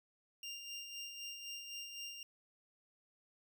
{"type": "tone with tremolo", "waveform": "25% pulse", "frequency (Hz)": 2794, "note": "F7", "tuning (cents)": 0, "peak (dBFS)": -39, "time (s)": [0.43, 2.23], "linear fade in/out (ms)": 2, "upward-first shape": "sine", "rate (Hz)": 3.9, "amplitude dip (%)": 45, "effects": []}